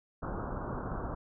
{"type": "low-pass noise", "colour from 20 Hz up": "pink", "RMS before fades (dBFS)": -37, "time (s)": [0.22, 1.15], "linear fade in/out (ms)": 10, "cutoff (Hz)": 1500, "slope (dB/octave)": 96, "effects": []}